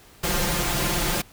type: noise with comb filter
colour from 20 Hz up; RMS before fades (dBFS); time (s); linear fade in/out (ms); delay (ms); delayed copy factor
pink; -24; 0.23-1.22; 10; 5.7; +0.8
effects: pink hiss -51 dBFS RMS until 1.32 s